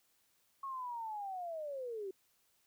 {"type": "linear sweep", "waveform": "sine", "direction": "down", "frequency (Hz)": [1103, 370], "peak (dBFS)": -39, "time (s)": [0.63, 2.11], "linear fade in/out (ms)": 5, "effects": ["white hiss -74 dBFS RMS until 2.66 s"]}